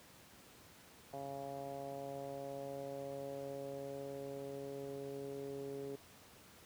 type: tone with low-pass filter sweep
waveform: 10% pulse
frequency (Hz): 138.59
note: C#3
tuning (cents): 0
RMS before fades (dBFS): -45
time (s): 1.13-5.96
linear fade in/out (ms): 5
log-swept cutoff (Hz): 700 to 420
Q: 3.8
effects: pink hiss -60 dBFS RMS until 6.65 s + high-pass 80 Hz 12 dB/octave